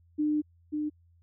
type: tone pair in turn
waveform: sine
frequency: 301.1 / 301.1 Hz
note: D4 / D4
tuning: +43 / +43 cents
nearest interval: unison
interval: 0 cents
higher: neither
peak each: -24 / -28 dBFS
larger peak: first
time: 0.18-0.42 / 0.72-0.9 s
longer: first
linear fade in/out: 20 ms
effects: added 85 Hz sine -59 dBFS peak until 1.22 s